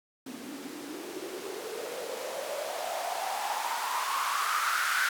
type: noise with band-pass filter sweep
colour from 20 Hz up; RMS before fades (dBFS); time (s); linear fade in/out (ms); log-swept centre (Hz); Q
blue; -33; 0.26-5.09; 5; 250 to 1500; 6.5
effects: none